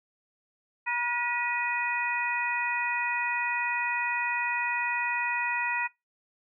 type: harmonic tone with a mistuned harmonic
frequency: 480 Hz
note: B4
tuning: 49 cents flat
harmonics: 2 / 3 / 4 / 5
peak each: -31 / -36 / -31 / -31 dBFS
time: 0.86-5.88 s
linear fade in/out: 20 ms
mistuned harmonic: 5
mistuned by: +57 cents
effects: noise-tail reverb RT60 0.2 s tail -23 dB re dry